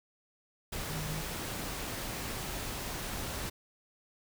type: tone in noise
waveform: sine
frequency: 155.56 Hz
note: D#3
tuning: in tune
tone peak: -38 dBFS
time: 0.89-1.22 s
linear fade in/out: 10 ms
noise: pink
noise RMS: -38 dBFS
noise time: 0.72-3.5 s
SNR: -3 dB
effects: none